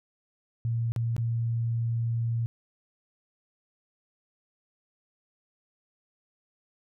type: tone with dropouts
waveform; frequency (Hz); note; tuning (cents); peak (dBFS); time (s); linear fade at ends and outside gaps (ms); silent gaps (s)
sine; 116; A#2; -8; -25; 0.65-2.46; 0; 0.92-0.962 / 1.165-1.18
effects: none